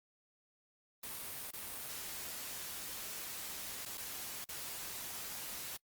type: noise with dropouts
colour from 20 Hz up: white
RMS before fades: -44 dBFS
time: 1.03-5.77 s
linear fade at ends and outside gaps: 5 ms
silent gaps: 1.509-1.534 / 3.853-3.859 / 3.974-3.978 / 4.445-4.488 s
effects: noise-tail reverb RT60 0.1 s tail -25 dB re dry + Opus 32 kbps